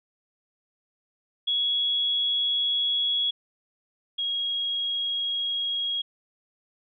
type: tone pair in turn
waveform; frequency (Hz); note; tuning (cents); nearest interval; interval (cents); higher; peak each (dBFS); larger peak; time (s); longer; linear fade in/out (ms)
sine; 3347 / 3291; G#7 / G#7; +13 / -16; unison; 29; first; -22 / -25; first; 1.47-3.31 / 4.18-6.02; neither; 10
effects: none